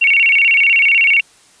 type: tone with vibrato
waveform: sine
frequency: 2477 Hz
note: D#7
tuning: 8 cents flat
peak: -8 dBFS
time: 0.01-1.21 s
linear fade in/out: 10 ms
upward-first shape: square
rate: 16 Hz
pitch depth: 180 cents each way
effects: white hiss -48 dBFS RMS until 1.6 s + resampled to 22050 Hz